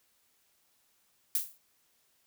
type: noise with exponential decay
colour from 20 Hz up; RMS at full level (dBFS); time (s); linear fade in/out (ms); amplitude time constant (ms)
violet; -26; 1.35-1.58; 1; 48
effects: white hiss -71 dBFS RMS until 2.26 s